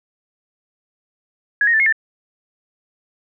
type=tone with pitch steps; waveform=sine; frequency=1671 / 1864 / 1765 / 2155 / 1779 Hz; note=G#6 / A#6 / A6 / C#7 / A6; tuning=+10 / -1 / +5 / -49 / +19 cents; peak=-12 dBFS; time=1.61-1.925 s; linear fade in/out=2 ms; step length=63 ms; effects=none